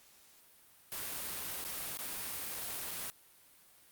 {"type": "noise with dropouts", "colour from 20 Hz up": "white", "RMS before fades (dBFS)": -40, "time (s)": [0.92, 3.1], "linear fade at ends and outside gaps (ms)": 0, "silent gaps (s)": [[1.641, 1.649], [1.971, 1.989], [2.544, 2.548], [2.908, 2.912]], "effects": ["white hiss -62 dBFS RMS until 3.91 s", "Opus 48 kbps"]}